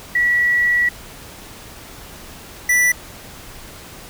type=tone pair in turn; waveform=sine / square; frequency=1939 / 1969.5 Hz; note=B6 / B6; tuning=-32 / -5 cents; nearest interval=unison; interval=27 cents; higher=second; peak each=-13 dBFS; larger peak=neither; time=0.15-0.89 / 2.69-2.92 s; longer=first; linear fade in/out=5 ms; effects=pink hiss -38 dBFS RMS until 4.09 s